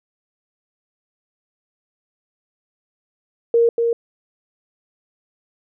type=tone with echo; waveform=sine; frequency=466.2 Hz; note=A#4; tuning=in tune; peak=-11 dBFS; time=3.54-3.69 s; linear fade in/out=2 ms; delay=240 ms; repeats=1; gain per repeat=-4 dB; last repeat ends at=3.93 s; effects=none